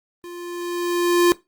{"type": "tone with level ramp", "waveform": "square", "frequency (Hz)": 349.2, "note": "F4", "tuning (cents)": 0, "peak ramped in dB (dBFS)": [-35, -12], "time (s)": [0.24, 1.32], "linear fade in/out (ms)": 0, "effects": ["noise-tail reverb RT60 0.2 s tail -19 dB re dry", "Opus 32 kbps"]}